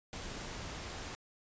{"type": "noise", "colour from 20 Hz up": "pink", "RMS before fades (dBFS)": -43, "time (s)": [0.13, 1.15], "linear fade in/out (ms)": 0, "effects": ["resampled to 16000 Hz"]}